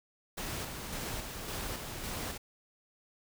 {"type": "noise with tremolo", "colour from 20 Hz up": "pink", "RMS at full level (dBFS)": -38, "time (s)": [0.37, 2.38], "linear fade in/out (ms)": 10, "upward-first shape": "square", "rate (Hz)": 1.8, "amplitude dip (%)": 35, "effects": []}